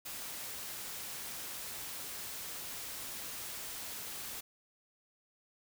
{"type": "noise", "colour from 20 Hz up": "white", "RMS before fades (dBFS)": -43, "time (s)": [0.05, 4.41], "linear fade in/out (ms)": 10, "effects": []}